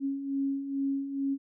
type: beating tone pair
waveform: sine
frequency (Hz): 273.2 / 275.5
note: C#4 / C#4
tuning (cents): -25 / -11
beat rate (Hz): 2.3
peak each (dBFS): -36 / -29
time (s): 0-1.38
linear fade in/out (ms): 50
effects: none